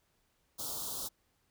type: band-stop noise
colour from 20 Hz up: white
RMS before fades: -39 dBFS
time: 0.58-1.09 s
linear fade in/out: 20 ms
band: 1300 to 3400 Hz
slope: 48 dB/octave
effects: pink hiss -75 dBFS RMS until 1.5 s